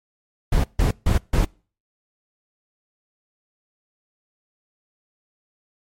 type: noise bursts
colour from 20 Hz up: brown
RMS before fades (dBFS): -17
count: 4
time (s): 0.52-1.45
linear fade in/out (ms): 5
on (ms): 120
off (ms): 150
effects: noise-tail reverb RT60 0.4 s tail -26 dB re dry + MP3 64 kbps